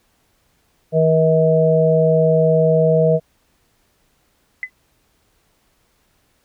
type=harmonic tone; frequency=159.8 Hz; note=D#3; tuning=47 cents sharp; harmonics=1 / 3 / 4; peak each=-16 / -15 / -16 dBFS; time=0.92-3.2 s; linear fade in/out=50 ms
type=tone with exponential decay; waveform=sine; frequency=2017 Hz; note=B6; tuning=36 cents sharp; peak=-17 dBFS; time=4.63-4.7 s; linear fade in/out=1 ms; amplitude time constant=15 ms
effects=pink hiss -62 dBFS RMS until 6.44 s